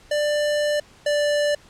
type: tone pair in turn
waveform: square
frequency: 592 / 587.2 Hz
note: D5 / D5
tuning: +14 / 0 cents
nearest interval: unison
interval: 14 cents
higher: first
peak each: -20 / -19 dBFS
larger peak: second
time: 0.11-0.8 / 1.06-1.55 s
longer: first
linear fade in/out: 5 ms
effects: pink hiss -51 dBFS RMS until 1.69 s + low-pass 8000 Hz 12 dB/octave